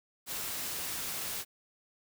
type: noise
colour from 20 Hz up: white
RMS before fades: -37 dBFS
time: 0.26-1.45 s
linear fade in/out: 50 ms
effects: none